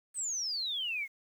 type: exponential sweep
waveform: sine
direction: down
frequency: 8510 to 2093 Hz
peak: -32 dBFS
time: 0.14-1.08 s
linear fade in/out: 50 ms
effects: 10-bit